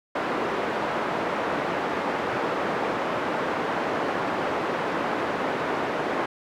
pink band-pass noise, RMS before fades -27 dBFS, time 0.15-6.26 s, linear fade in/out 5 ms, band 320 to 1500 Hz, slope 12 dB/octave, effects none

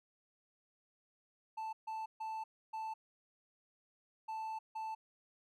triangle tone bursts at uneven times, 881 Hz, A5, 2 cents sharp, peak -37 dBFS, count 6, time 1.57-1.73 / 1.87-2.06 / 2.2-2.44 / 2.73-2.94 / 4.28-4.59 / 4.75-4.95 s, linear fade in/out 10 ms, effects none

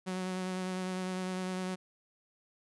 sawtooth tone with vibrato, 185 Hz, F#3, in tune, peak -30 dBFS, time 0.06-1.76 s, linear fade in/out 20 ms, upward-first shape sine, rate 9.9 Hz, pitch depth 17 cents each way, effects resampled to 24000 Hz

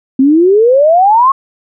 sine exponential sweep, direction up, 257.5 to 1112 Hz, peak -4 dBFS, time 0.19-1.32 s, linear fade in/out 5 ms, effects none

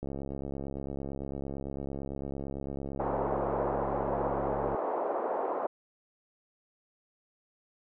click train, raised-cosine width 2 ms, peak -24 dBFS, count 326, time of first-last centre 0.03-4.747 s, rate 68.9 Hz
pink band-pass noise, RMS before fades -32 dBFS, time 2.99-5.67 s, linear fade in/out 10 ms, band 410 to 940 Hz, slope 24 dB/octave
effects none

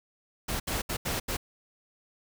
pink noise bursts at uneven times, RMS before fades -31 dBFS, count 5, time 0.48-0.6 / 0.67-0.82 / 0.89-0.97 / 1.05-1.2 / 1.28-1.37 s, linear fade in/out 10 ms, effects none

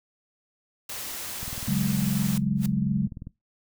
white noise, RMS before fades -35 dBFS, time 0.89-2.38 s, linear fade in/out 5 ms
click train, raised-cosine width 5 ms, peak -25 dBFS, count 38, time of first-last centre 1.43-3.271 s, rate 20.1 Hz
sine chord, C# suspended fourth, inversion none, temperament equal with one note detuned, 140.53 / 185 / 207.7 Hz, C#3 / F#3 / G#3, +24 / 0 / 0 cents, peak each -26 dBFS, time 1.68-3.07 s, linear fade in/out 5 ms
white noise with exponential growth, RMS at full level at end -32 dBFS, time 2.55-2.66 s, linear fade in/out 5 ms, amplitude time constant 22 ms
effects noise-tail reverb RT60 0.2 s tail -20 dB re dry

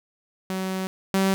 sawtooth tone pair in turn, 188.5 / 192.57 Hz, F#3 / G3, +32 / -31 cents, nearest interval unison, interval 37 cents, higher second, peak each -22 / -15 dBFS, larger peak second, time 0.5-0.87 / 1.14-1.34 s, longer first, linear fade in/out 0 ms, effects none

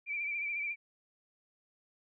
sine tone with vibrato, 2340 Hz, D7, 7 cents flat, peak -33 dBFS, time 0.06-0.76 s, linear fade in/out 50 ms, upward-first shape sine, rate 14 Hz, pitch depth 47 cents each way, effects none

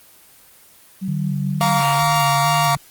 sine tone with tremolo, 190.3 Hz, F#3, 49 cents sharp, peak -21 dBFS, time 1.01-1.82 s, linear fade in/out 20 ms, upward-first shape triangle, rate 4.8 Hz, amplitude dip 35%
sine tone with vibrato, 146.9 Hz, D3, 1 cent sharp, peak -21 dBFS, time 1.08-2.77 s, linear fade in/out 5 ms, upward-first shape square, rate 2.2 Hz, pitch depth 43 cents each way
40% pulse chord, Bb major, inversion second, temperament equal with one note detuned, 698.5 / 932.3 / 1147.8 Hz, F5 / Bb5 / D6, 0 / 0 / -40 cents, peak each -19 dBFS, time 1.61-2.75 s, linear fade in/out 0 ms
effects white hiss -48 dBFS RMS until 2.9 s + Opus 24 kbps

